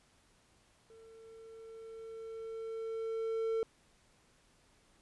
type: tone with level ramp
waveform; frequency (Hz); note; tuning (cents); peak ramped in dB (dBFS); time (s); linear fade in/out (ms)
triangle; 450; A4; +39; -53 to -28; 0.9-3.63; 0
effects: pink hiss -68 dBFS RMS until 5.01 s + resampled to 24000 Hz